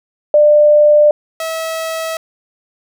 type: tone pair in turn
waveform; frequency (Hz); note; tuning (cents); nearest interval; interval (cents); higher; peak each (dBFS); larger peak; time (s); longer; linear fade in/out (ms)
sine / sawtooth; 596 / 647.5; D5 / E5; +25 / -31; minor second; 144; second; -5 / -15; first; 0.34-1.11 / 1.4-2.17; neither; 2
effects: none